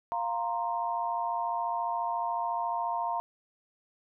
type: chord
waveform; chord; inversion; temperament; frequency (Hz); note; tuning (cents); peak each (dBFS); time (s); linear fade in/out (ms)
sine; F suspended fourth; none; equal; 698.5 / 932.3 / 1046.5; F5 / Bb5 / C6; 0 / 0 / 0; -33 / -31 / -36; 0.12-3.2; 0
effects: none